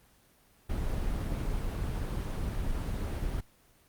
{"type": "noise", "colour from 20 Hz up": "brown", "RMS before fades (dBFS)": -32, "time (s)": [0.69, 3.41], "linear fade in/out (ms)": 10, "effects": ["pink hiss -63 dBFS RMS until 3.88 s", "Opus 24 kbps"]}